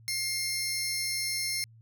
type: tone pair together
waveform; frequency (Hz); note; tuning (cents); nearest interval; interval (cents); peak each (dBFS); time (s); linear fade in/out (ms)
20% pulse; 2127 / 5369; C7 / E8; +28 / +31; octave + major third; 1603; -27; 0.08-1.64; 0
effects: added 113 Hz sine -52 dBFS peak until 1.81 s